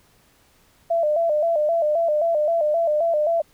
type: tone with vibrato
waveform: sine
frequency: 636 Hz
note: D#5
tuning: 38 cents sharp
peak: -17 dBFS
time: 0.9-3.42 s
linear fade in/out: 10 ms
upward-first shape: square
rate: 3.8 Hz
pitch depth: 95 cents each way
effects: pink hiss -58 dBFS RMS until 3.53 s